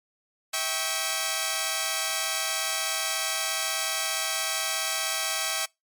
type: chord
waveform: 5% pulse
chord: C# diminished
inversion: first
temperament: equal with one note detuned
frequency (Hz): 647.2 / 784 / 1108.7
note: E5 / G5 / C#6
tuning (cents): -32 / 0 / 0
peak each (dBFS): -19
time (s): 0.53-5.66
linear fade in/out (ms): 10
effects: noise-tail reverb RT60 0.2 s tail -25 dB re dry + MP3 96 kbps